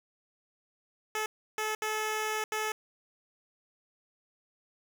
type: tone bursts at uneven times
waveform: 10% pulse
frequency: 431.7 Hz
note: A4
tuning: 33 cents flat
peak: -22 dBFS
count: 4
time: 1.15-1.26 / 1.58-1.75 / 1.82-2.44 / 2.52-2.72 s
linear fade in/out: 2 ms
effects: none